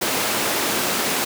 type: high-pass noise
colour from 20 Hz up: pink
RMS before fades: -22 dBFS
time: 0.01-1.25 s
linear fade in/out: 10 ms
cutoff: 270 Hz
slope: 12 dB/octave
effects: none